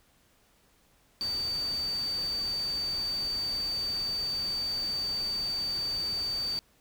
sine tone in noise, 4604 Hz, D8, 35 cents flat, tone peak -29 dBFS, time 1.21-6.59 s, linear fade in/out 0 ms, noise pink, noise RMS -44 dBFS, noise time 1.21-6.59 s, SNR +12 dB, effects pink hiss -65 dBFS RMS until 6.8 s

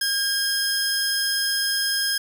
sawtooth tone pair together, 1615 / 5127 Hz, G#6 / E8, -49 / -49 cents, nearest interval octave + minor sixth, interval 2000 cents, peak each -21 dBFS, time 0.01-2.18 s, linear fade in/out 5 ms, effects none

